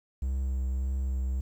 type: tone with vibrato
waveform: triangle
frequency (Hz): 65.41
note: C2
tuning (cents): 0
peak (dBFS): -25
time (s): 0.22-1.41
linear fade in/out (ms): 5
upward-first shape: sine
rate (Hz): 1.7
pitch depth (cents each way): 21
effects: 10-bit